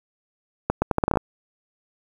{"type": "accelerating click train", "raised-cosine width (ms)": 1, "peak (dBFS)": -5, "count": 10, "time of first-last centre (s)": [0.7, 1.172], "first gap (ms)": 120, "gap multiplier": 0.77, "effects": ["7-bit"]}